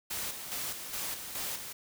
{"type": "noise with tremolo", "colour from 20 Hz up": "white", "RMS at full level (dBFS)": -36, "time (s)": [0.1, 1.73], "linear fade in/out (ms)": 10, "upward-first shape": "square", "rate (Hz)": 2.4, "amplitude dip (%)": 50, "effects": []}